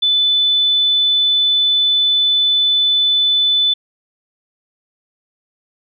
sine tone, 3500 Hz, A7, 10 cents flat, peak -11 dBFS, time 0.02-3.74 s, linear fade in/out 10 ms, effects none

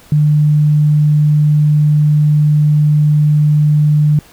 sine tone, 150 Hz, D3, 37 cents sharp, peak -7 dBFS, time 0.12-4.19 s, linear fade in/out 2 ms, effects pink hiss -43 dBFS RMS until 4.32 s

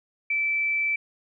sine tone, 2322 Hz, D7, 20 cents flat, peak -22 dBFS, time 0.3-0.96 s, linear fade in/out 5 ms, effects none

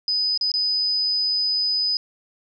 sine tone with dropouts, 4998 Hz, D#8, 7 cents sharp, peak -19 dBFS, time 0.08-1.97 s, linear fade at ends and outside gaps 1 ms, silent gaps 0.376-0.411 / 0.517-0.539 s, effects none

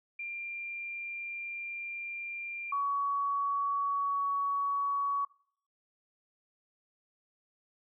sine tone pair in turn, 2384 / 1125.1 Hz, D7 / C#6, +25 / +25 cents, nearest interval octave + minor second, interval 1300 cents, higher first, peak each -36 / -28 dBFS, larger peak second, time 0.19-2.72 / 2.72-5.25 s, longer neither, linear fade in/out 5 ms, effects noise-tail reverb RT60 0.6 s tail -22 dB re dry

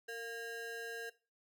square ring-modulated tone, 580 Hz, D5, 22 cents flat, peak -39 dBFS, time 0.08-1.1 s, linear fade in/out 10 ms, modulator 1040 Hz, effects noise-tail reverb RT60 0.3 s tail -18 dB re dry

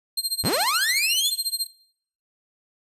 sawtooth tone with tremolo, 4186 Hz, C8, in tune, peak -18 dBFS, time 0.17-1.67 s, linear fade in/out 5 ms, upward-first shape sine, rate 14 Hz, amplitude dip 95%
sawtooth linear sweep, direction up, 36.14 to 3577 Hz, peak -18 dBFS, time 0.43-1.31 s, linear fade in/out 20 ms
effects noise-tail reverb RT60 0.6 s tail -18 dB re dry + resampled to 32000 Hz

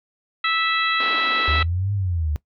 harmonic tone, 656 Hz, E5, 9 cents flat, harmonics 2 / 3 / 4 / 5 / 6, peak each -22 / -24 / -26 / -29 / -27 dBFS, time 0.44-1.63 s, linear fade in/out 5 ms
pink band-pass noise, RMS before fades -32 dBFS, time 1-1.63 s, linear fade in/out 2 ms, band 240 to 4400 Hz, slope 48 dB/octave
sine exponential two-way sweep, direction up then down, 72.3 to 102.9 to 72.3 Hz, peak -20 dBFS, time 1.48-2.36 s, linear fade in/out 0 ms, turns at 1.93 s
effects noise-tail reverb RT60 0.1 s tail -20 dB re dry

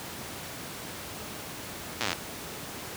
slowing click train, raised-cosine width 0.2 ms, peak -10 dBFS, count 13, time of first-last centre 2.01-2.13 s, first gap 8 ms, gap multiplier 1.04, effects pink hiss -39 dBFS RMS until 2.96 s + high-pass 100 Hz 12 dB/octave

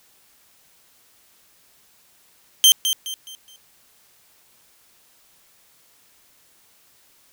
sawtooth tone with echo, 3136 Hz, G7, in tune, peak -6 dBFS, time 2.64-2.72 s, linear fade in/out 0 ms, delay 210 ms, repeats 4, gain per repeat -9 dB, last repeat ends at 3.56 s, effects white hiss -57 dBFS RMS until 7.32 s

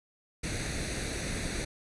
pink noise with comb filter, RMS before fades -34 dBFS, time 0.43-1.65 s, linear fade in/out 10 ms, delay 0.48 ms, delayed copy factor +0.65, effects resampled to 24000 Hz

